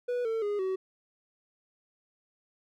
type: tone with pitch steps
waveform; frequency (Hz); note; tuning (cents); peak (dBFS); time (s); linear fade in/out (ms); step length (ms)
triangle; 490 / 449.3 / 412 / 377.8; B4 / A4 / G#4 / F#4; -14 / +36 / -14 / +36; -26; 0.08-0.76; 10; 170
effects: none